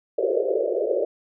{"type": "band-pass noise", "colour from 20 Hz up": "pink", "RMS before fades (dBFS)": -23, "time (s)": [0.18, 1.05], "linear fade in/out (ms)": 5, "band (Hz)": [360, 620], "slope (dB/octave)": 96, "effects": []}